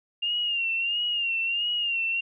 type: tone with vibrato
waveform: sine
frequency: 2794 Hz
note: F7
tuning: in tune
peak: -24 dBFS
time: 0.22-2.21 s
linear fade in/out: 10 ms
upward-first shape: sine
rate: 1.5 Hz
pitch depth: 68 cents each way
effects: none